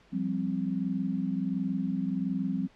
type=chord; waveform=sine; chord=F suspended second; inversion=none; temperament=equal; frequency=174.61 / 196 / 261.6 Hz; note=F3 / G3 / C4; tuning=0 / 0 / 0 cents; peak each=-33 / -31 / -32 dBFS; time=0.12-2.68 s; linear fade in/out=20 ms; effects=pink hiss -60 dBFS RMS until 2.75 s + low-pass 4000 Hz 12 dB/octave